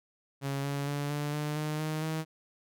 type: tone with pitch steps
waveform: sawtooth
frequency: 138.59 / 141.26 / 143.98 / 146.75 / 149.57 / 152.45 / 155.38 / 158.37 Hz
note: C#3 / C#3 / D3 / D3 / D3 / D#3 / D#3 / D#3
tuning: 0 / +33 / -34 / -1 / +32 / -35 / -2 / +31 cents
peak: -27 dBFS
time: 0.41-2.25 s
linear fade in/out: 50 ms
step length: 230 ms
effects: none